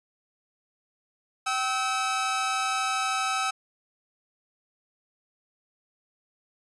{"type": "tone pair together", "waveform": "sawtooth", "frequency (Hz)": [769.3, 1293], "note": ["G5", "E6"], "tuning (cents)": [-33, -34], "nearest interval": "major sixth", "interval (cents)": 899, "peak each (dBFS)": [-26, -23], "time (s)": [1.46, 3.51], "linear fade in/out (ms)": 10, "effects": ["resampled to 24000 Hz"]}